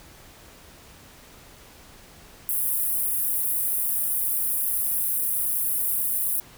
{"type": "high-pass noise", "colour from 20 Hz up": "pink", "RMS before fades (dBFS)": -25, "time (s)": [2.49, 6.4], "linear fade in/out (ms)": 0, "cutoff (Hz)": 10000, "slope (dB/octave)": 48, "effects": ["pink hiss -49 dBFS RMS until 6.57 s"]}